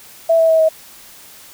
sine tone with pitch steps, 659.3 / 651.7 / 644.2 / 636.8 Hz, E5 / E5 / E5 / D#5, 0 / -20 / -40 / +40 cents, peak -9 dBFS, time 0.29-0.69 s, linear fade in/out 10 ms, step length 100 ms, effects white hiss -41 dBFS RMS until 1.53 s

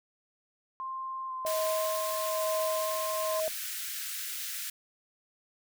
sine tone with vibrato, 1046.5 Hz, C6, in tune, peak -34 dBFS, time 0.8-3.4 s, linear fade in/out 0 ms, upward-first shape square, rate 1 Hz, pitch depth 11 cents each way
sine tone with tremolo, 634 Hz, D#5, 32 cents sharp, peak -28 dBFS, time 1.45-3.48 s, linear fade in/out 0 ms, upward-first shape sine, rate 1.1 Hz, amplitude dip 45%
white high-pass noise, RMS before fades -37 dBFS, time 1.46-4.7 s, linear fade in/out 5 ms, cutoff 1400 Hz, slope 48 dB/octave
effects none

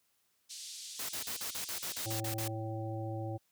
pink band-pass noise, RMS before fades -46 dBFS, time 0.49-2.21 s, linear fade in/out 20 ms, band 3700 to 9100 Hz, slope 24 dB/octave
white noise bursts, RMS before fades -39 dBFS, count 11, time 0.99-2.48 s, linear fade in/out 5 ms, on 100 ms, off 39 ms
harmonic tone, 110.7 Hz, A2, 11 cents sharp, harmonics 1 / 3 / 5 / 7, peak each -37 / -42 / -44 / -45 dBFS, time 2.05-3.38 s, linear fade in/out 20 ms
effects white hiss -75 dBFS RMS until 3.51 s + high-pass 60 Hz 12 dB/octave

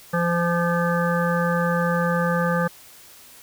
harmonic tone, 171.9 Hz, F3, 27 cents flat, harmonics 1 / 3 / 5 / 7 / 9 / 10, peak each -22 / -24 / -31 / -27 / -29 / -32 dBFS, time 0.13-2.68 s, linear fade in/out 10 ms, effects white hiss -47 dBFS RMS until 3.42 s

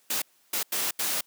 white noise bursts at uneven times, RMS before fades -28 dBFS, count 4, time 0.1-0.22 / 0.53-0.63 / 0.72-0.91 / 0.99-1.21 s, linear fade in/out 5 ms, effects white hiss -64 dBFS RMS until 1.26 s + high-pass 200 Hz 12 dB/octave

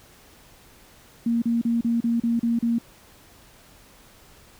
sine tone bursts, 233.1 Hz, A#3, in tune, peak -19 dBFS, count 8, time 1.26-2.785 s, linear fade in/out 5 ms, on 160 ms, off 35 ms, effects pink hiss -52 dBFS RMS until 4.59 s

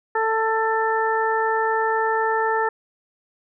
harmonic tone, 444 Hz, A4, 16 cents sharp, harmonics 1 / 2 / 3 / 4, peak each -23 / -22 / -27 / -26 dBFS, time 0.15-2.69 s, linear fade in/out 5 ms, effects none

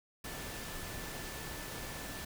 sine tone in noise, 1755 Hz, A6, 5 cents flat, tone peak -52 dBFS, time 0.24-2.25 s, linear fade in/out 5 ms, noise pink, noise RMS -43 dBFS, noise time 0.24-2.25 s, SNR -12 dB, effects none

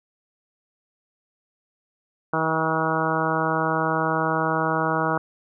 harmonic tone, 160 Hz, D#3, 49 cents sharp, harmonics 1 / 2 / 3 / 4 / 5 / 6 / 7 / 8 / 9, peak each -29 / -29 / -29 / -29 / -29 / -29 / -29 / -29 / -29 dBFS, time 2.33-5.18 s, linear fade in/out 5 ms, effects none

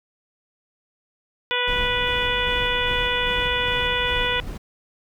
harmonic tone, 491.8 Hz, B4, 7 cents flat, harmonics 1 / 2 / 3 / 4 / 5 / 6 / 7, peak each -28 / -28 / -28 / -28 / -28 / -28 / -28 dBFS, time 1.51-4.4 s, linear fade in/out 0 ms
brown noise with tremolo, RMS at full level -30 dBFS, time 1.67-4.58 s, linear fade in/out 10 ms, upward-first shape square, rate 2.5 Hz, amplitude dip 30%
effects none

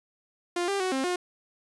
sawtooth tone with pitch steps, 350.4 / 397 / 371.8 / 265.9 / 358.4 Hz, F4 / G4 / F#4 / C4 / F4, +6 / +22 / +8 / +28 / +45 cents, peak -22 dBFS, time 0.56-1.16 s, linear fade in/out 5 ms, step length 120 ms, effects resampled to 24000 Hz

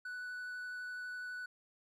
triangle tone with vibrato, 1485 Hz, F#6, 6 cents sharp, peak -39 dBFS, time 0.05-1.46 s, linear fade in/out 5 ms, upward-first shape triangle, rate 12 Hz, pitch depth 10 cents each way, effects none

